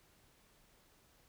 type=silence; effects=pink hiss -68 dBFS RMS until 1.28 s